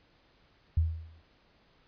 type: tone with exponential decay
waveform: sine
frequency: 81.1 Hz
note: E2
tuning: 28 cents flat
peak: -20 dBFS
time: 0.77-1.22 s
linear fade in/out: 5 ms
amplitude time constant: 97 ms
effects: pink hiss -65 dBFS RMS until 1.87 s + resampled to 11025 Hz